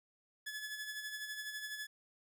sawtooth tone with tremolo, 1712 Hz, A6, 48 cents flat, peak -36 dBFS, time 0.46-1.87 s, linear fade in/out 10 ms, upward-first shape sine, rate 12 Hz, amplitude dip 50%, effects none

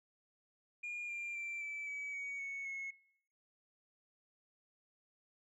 sine tone with pitch steps, 2423 / 2387 / 2351 / 2316 / 2282 / 2248 / 2214 / 2181 Hz, D#7 / D7 / D7 / D7 / C#7 / C#7 / C#7 / C#7, -47 / +28 / +1 / -25 / +50 / +24 / -3 / -29 cents, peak -38 dBFS, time 0.83-2.91 s, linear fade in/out 10 ms, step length 260 ms, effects noise-tail reverb RT60 0.7 s tail -24 dB re dry + tanh soft clip ceiling -38 dBFS

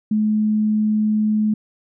sine tone, 213.9 Hz, A3, 49 cents flat, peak -15 dBFS, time 0.11-1.54 s, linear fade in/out 5 ms, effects none

